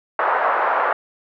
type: band-pass noise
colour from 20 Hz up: pink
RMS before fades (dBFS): -19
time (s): 0.19-0.93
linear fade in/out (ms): 2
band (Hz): 610 to 1500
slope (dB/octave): 24
effects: none